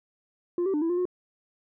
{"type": "tone with pitch steps", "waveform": "sine", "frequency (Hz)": [350.5, 386.6, 298.2, 330.5, 352.8, 361.3], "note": ["F4", "G4", "D4", "E4", "F4", "F#4"], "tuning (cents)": [6, -24, 27, 5, 18, -41], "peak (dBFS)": -21, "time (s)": [0.58, 1.054], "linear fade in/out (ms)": 2, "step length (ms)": 79, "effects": ["tanh soft clip ceiling -22 dBFS"]}